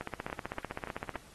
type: two click trains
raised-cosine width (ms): 0.5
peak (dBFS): -24 / -21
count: 4 / 19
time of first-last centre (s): 0.3-1.16 / 0.01-1.156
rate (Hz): 3.49 / 15.7
effects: pink hiss -57 dBFS RMS until 1.34 s + AAC 32 kbps